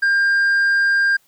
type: tone with tanh clipping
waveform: sine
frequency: 1600 Hz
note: G6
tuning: 35 cents sharp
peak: -14 dBFS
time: 0.02-1.17 s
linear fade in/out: 10 ms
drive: 3 dB
effects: white hiss -59 dBFS RMS until 1.27 s